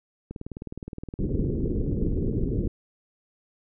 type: click train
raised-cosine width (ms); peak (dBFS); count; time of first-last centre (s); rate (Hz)
3; -22; 43; 0.31-2.486; 19.3
type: low-pass noise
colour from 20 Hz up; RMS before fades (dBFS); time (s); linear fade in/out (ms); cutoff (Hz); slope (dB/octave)
pink; -26; 1.19-2.68; 5; 440; 48
effects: none